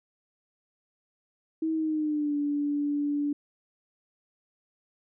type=tone with pitch glide; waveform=sine; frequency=320 to 290.1 Hz; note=D#4 to D4; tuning=+49 to -21 cents; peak=-25 dBFS; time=1.62-3.33 s; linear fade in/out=5 ms; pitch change=-170 cents; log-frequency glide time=1.73-2.36 s; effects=none